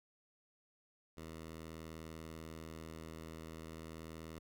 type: tone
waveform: 10% pulse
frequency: 80.4 Hz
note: E2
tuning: 43 cents flat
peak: -39 dBFS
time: 1.17-4.39 s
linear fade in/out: 5 ms
effects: none